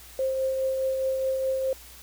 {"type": "tone with tremolo", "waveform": "sine", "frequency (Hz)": 528, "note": "C5", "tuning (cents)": 16, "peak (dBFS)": -22, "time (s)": [0.19, 1.73], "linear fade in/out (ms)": 2, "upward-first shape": "triangle", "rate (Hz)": 4.8, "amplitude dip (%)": 35, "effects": ["added 60 Hz sine -51 dBFS peak until 2.02 s", "white hiss -48 dBFS RMS until 2.02 s"]}